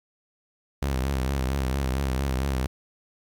sawtooth tone with vibrato, 66.6 Hz, C2, 31 cents sharp, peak -20 dBFS, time 0.82-2.67 s, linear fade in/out 5 ms, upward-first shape sine, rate 4.4 Hz, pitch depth 79 cents each way, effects 10-bit

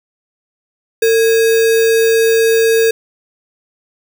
sine tone with sample-and-hold, 452 Hz, A4, 47 cents sharp, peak -8 dBFS, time 1.02-2.91 s, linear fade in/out 5 ms, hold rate 2100 Hz, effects none

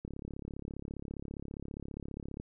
click train, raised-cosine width 3 ms, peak -28 dBFS, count 83, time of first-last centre 0.05-2.4 s, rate 34.9 Hz, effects none

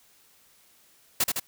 white noise with echo, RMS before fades -23 dBFS, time 1.2-1.24 s, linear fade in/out 5 ms, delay 79 ms, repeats 2, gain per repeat -3 dB, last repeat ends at 1.398 s, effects white hiss -60 dBFS RMS until 1.47 s

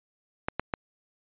clicks, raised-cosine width 0.5 ms, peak -12 dBFS, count 3, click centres 0.485 / 0.596 / 0.738 s, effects resampled to 8000 Hz

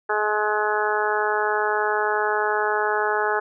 harmonic tone, 211.6 Hz, G#3, 33 cents sharp, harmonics 2 / 3 / 4 / 5 / 6 / 7 / 8, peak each -25 / -31 / -25 / -30 / -29 / -27 / -29 dBFS, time 0.09-3.4 s, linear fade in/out 10 ms, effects none

